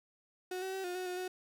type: tone with pitch steps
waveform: 35% pulse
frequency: 367.2 / 379.3 / 382.9 / 357.2 / 367.9 / 360.7 / 367.7 Hz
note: F#4 / F#4 / G4 / F4 / F#4 / F#4 / F#4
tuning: -13 / +43 / -41 / +39 / -10 / -44 / -11 cents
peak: -35 dBFS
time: 0.51-1.28 s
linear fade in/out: 5 ms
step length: 110 ms
effects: none